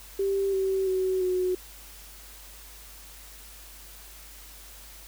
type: tone with pitch steps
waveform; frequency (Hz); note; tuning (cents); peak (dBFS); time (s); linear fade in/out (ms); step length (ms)
sine; 392 / 383.3 / 374.7 / 366.4; G4 / G4 / F#4 / F#4; 0 / -39 / +22 / -17; -23; 0.19-1.55; 5; 340
effects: added 50 Hz sine -49 dBFS peak until 5.07 s + white hiss -48 dBFS RMS until 5.07 s